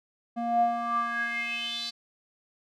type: tone with band-pass filter sweep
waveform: square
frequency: 234.9 Hz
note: A#3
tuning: 13 cents sharp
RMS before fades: -29 dBFS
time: 0.36-1.91 s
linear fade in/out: 20 ms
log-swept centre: 500 to 4400 Hz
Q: 7.1
effects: none